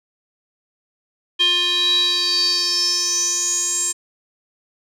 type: tone with band-pass filter sweep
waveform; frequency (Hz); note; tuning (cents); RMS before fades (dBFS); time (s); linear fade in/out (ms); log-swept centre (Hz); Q
square; 352.9; F4; +18; -19; 1.39-3.93; 20; 3200 to 7700; 9.5
effects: none